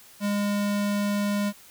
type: tone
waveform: square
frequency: 204.2 Hz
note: G#3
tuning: 29 cents flat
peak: -24 dBFS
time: 0.2-1.53 s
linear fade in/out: 50 ms
effects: white hiss -51 dBFS RMS until 1.7 s